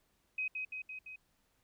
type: tone with echo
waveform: sine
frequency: 2524 Hz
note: D#7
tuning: 24 cents sharp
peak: -33 dBFS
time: 0.38-0.48 s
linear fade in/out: 5 ms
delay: 170 ms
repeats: 4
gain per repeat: -3 dB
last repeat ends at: 1.16 s
effects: pink hiss -75 dBFS RMS until 1.63 s